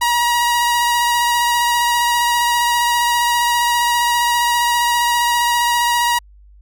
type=tone with vibrato; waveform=sawtooth; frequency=955 Hz; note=A#5; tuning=42 cents sharp; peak=-10 dBFS; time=0.01-6.19 s; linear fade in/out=10 ms; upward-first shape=triangle; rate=15 Hz; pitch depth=19 cents each way; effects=added 50 Hz sine -42 dBFS peak until 6.61 s